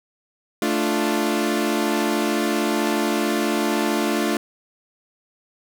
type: chord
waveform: sawtooth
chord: D minor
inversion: second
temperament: equal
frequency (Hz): 220 / 293.7 / 349.2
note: A3 / D4 / F4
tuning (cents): 0 / 0 / 0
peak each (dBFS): -20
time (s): 0.62-4.37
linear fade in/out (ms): 2
effects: none